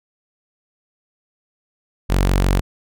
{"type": "tone", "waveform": "sawtooth", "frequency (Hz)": 46.63, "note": "F#1", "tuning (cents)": 14, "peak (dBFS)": -10, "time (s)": [2.09, 2.61], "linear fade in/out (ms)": 20, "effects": []}